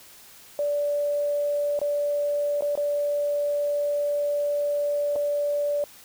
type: tone with dropouts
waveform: sine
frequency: 581 Hz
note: D5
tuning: 19 cents flat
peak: -22 dBFS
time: 0.59-5.84 s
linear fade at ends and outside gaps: 1 ms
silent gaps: 1.791-1.815 / 2.609-2.622 / 2.754-2.775 / 5.157-5.161 s
effects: white hiss -49 dBFS RMS until 6.04 s